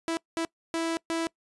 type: tone bursts at uneven times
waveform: sawtooth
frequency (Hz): 329.6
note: E4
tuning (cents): 0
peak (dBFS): -23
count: 4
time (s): 0.08-0.17 / 0.37-0.45 / 0.74-0.97 / 1.1-1.27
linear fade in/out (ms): 0
effects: noise-tail reverb RT60 0.1 s tail -23 dB re dry + resampled to 24000 Hz